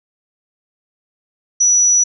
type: tone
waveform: sine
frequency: 5890 Hz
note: F#8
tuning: 9 cents flat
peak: -9 dBFS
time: 1.6-2.04 s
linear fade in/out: 10 ms
effects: none